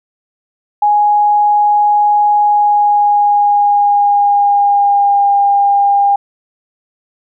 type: tone with pitch glide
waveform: sine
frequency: 830.6 to 804.6 Hz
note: G#5 to G5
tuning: 0 to +45 cents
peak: -7 dBFS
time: 0.82-6.16 s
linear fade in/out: 5 ms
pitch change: -55 cents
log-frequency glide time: 2.42-5.33 s
effects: none